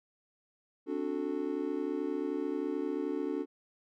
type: chord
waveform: triangle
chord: D dominant seventh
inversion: third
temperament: just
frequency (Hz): 264.3 / 293.7 / 367.1 / 440.5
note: C4 / D4 / F#4 / A4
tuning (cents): +18 / 0 / -14 / +2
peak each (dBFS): -38 / -33 / -35 / -36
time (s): 0.86-3.46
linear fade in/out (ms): 50
effects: none